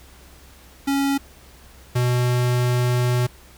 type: tone pair in turn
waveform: square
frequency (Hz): 277.2 / 123.48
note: C#4 / B2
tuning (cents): 0 / 0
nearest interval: octave + major second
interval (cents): 1400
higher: first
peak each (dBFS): -19 / -18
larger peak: second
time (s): 0.87-1.18 / 1.95-3.27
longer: second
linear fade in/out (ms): 10
effects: added 64 Hz sine -48 dBFS peak until 3.57 s + pink hiss -49 dBFS RMS until 3.57 s

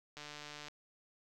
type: click train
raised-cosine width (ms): 0.2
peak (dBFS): -30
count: 77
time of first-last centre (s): 0.17-0.684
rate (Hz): 148
effects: none

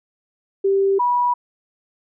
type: tone pair in turn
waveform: sine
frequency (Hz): 391.7 / 975.1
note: G4 / B5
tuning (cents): -1 / -22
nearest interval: octave + major third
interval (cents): 1579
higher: second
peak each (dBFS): -14 / -15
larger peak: first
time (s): 0.64-0.99 / 0.99-1.34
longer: neither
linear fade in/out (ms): 10
effects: none

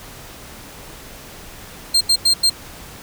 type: tone bursts at uneven times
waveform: 35% pulse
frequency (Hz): 4186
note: C8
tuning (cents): 0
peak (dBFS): -10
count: 4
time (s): 1.94-2.01 / 2.09-2.16 / 2.25-2.34 / 2.43-2.5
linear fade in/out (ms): 10
effects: pink hiss -38 dBFS RMS until 3.02 s

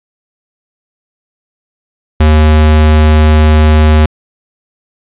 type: tone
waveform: square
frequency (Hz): 77.1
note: D#2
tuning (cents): -15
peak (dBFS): -4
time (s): 2.2-4.06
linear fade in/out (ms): 5
effects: resampled to 8000 Hz + 7-bit

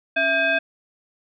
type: tone with frequency modulation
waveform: sine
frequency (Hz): 1599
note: G6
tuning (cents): +34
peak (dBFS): -17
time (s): 0.16-0.59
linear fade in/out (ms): 10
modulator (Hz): 938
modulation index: 1.2
effects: none

